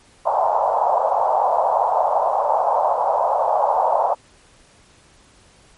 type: band-pass noise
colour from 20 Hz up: white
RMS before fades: -18 dBFS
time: 0.25-4.15 s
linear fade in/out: 20 ms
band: 570 to 950 Hz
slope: 48 dB/octave
effects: pink hiss -52 dBFS RMS until 5.77 s + MP3 48 kbps